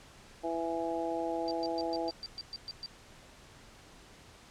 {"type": "harmonic tone", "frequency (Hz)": 166.1, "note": "E3", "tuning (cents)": 13, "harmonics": [2, 3, 4, 5], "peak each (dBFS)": [-36, -38, -36, -38], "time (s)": [0.43, 2.11], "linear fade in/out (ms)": 20}
{"type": "tone bursts", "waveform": "sine", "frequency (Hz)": 4679, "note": "D8", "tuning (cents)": -7, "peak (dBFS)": -37, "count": 10, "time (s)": [1.48, 2.86], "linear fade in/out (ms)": 0, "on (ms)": 30, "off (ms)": 120}
{"effects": ["pink hiss -55 dBFS RMS until 4.5 s", "low-pass 8000 Hz 12 dB/octave"]}